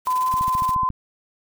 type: noise with tremolo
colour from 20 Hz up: white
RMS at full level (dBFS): -37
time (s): 0.05-0.75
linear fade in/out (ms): 20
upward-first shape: square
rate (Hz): 19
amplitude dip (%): 65
type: tone with pitch glide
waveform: sine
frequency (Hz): 1014 to 1026.4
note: B5 to C6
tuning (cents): +45 to -34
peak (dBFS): -18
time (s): 0.07-0.89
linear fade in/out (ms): 0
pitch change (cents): +21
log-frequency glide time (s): 0.18-0.29
type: click train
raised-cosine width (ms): 5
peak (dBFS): -20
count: 9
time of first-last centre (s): 0.34-0.903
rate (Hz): 14.2
effects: none